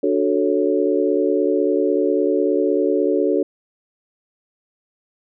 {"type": "chord", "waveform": "sine", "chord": "D major seventh", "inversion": "none", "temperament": "equal", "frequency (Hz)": [293.7, 370, 440, 554.4], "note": ["D4", "F#4", "A4", "C#5"], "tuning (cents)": [0, 0, 0, 0], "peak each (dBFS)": [-21, -20, -20, -23], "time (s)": [0.03, 3.43], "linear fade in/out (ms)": 5, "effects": []}